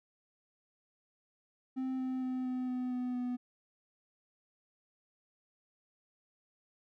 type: tone with pitch steps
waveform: triangle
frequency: 260.6 / 258.4 / 256.1 / 253.9 / 251.7 / 249.6 / 247.4 Hz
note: C4 / C4 / C4 / B3 / B3 / B3 / B3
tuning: -7 / -21 / -37 / +48 / +33 / +19 / +3 cents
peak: -31 dBFS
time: 1.76-3.37 s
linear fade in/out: 20 ms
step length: 230 ms
effects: none